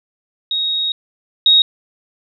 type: tone pair in turn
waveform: sine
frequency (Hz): 3765 / 3765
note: A#7 / A#7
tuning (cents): +16 / +16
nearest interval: unison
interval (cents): 0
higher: neither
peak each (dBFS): -16 / -7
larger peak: second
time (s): 0.51-0.92 / 1.46-1.62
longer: first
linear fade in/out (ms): 2
effects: none